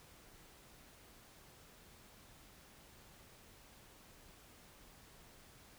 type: silence
effects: pink hiss -61 dBFS RMS until 5.78 s